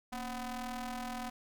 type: ring-modulated tone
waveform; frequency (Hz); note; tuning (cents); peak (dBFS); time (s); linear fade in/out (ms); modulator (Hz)
sawtooth; 254.8; C4; -46; -31; 0.12-1.3; 10; 489
effects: none